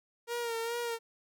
sawtooth tone with vibrato, 466.2 Hz, A#4, in tune, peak -29 dBFS, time 0.27-0.99 s, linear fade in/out 50 ms, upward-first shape sine, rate 2.4 Hz, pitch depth 42 cents each way, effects none

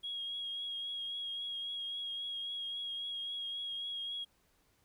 triangle tone with vibrato, 3291 Hz, G#7, 16 cents flat, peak -34 dBFS, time 0.03-4.25 s, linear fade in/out 20 ms, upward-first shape triangle, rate 3.7 Hz, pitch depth 25 cents each way, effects tanh soft clip ceiling -35 dBFS + pink hiss -72 dBFS RMS until 4.84 s

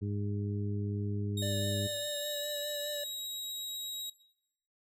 harmonic tone, 102.2 Hz, G#2, 27 cents flat, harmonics 1 / 2 / 3 / 4, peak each -33 / -39 / -43 / -45 dBFS, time 0.01-1.88 s, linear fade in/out 20 ms
sawtooth tone with pitch glide, 3742 to 3823 Hz, A#7 to A#7, +6 to +43 cents, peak -34 dBFS, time 1.37-4.1 s, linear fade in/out 5 ms, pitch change +37 cents, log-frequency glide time 2.14-2.44 s
square tone with vibrato, 586 Hz, D5, 4 cents flat, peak -38 dBFS, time 1.42-3.04 s, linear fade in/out 5 ms, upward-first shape sine, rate 4.9 Hz, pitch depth 20 cents each way
effects noise-tail reverb RT60 0.8 s tail -19 dB re dry

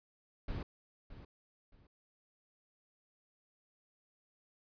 brown noise with echo, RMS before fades -39 dBFS, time 0.48-0.63 s, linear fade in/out 5 ms, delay 620 ms, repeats 2, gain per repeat -12 dB, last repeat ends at 1.87 s, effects resampled to 11025 Hz

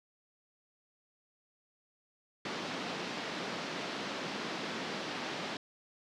pink band-pass noise, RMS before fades -39 dBFS, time 2.45-5.57 s, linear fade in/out 2 ms, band 180 to 5000 Hz, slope 24 dB/octave, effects none

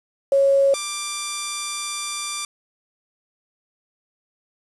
sine / 5% pulse tone pair in turn, 551 / 1179.7 Hz, C#5 / D6, -11 / +7 cents, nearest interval octave + minor second, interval 1318 cents, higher second, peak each -13 dBFS, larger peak neither, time 0.32-0.74 / 0.74-2.45 s, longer second, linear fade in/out 2 ms, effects resampled to 24000 Hz + 7-bit

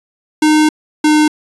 square tone pair in turn, 306.9 / 304.4 Hz, D#4 / D#4, -24 / -38 cents, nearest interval unison, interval 14 cents, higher first, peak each -8 / -8 dBFS, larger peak neither, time 0.42-0.69 / 1.04-1.28 s, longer first, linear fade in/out 5 ms, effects resampled to 24000 Hz

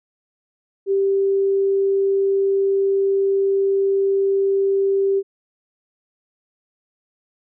sine tone, 392 Hz, G4, in tune, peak -15 dBFS, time 0.86-5.23 s, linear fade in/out 50 ms, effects none

